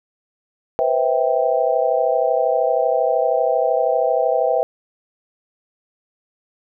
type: chord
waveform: sine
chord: C major seventh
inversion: third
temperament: just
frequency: 490.5 / 523.3 / 654.1 / 784.9 Hz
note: B4 / C5 / E5 / G5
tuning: -12 / 0 / -14 / +2 cents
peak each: -21 / -21 / -19 / -22 dBFS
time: 0.79-4.63 s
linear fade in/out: 0 ms
effects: none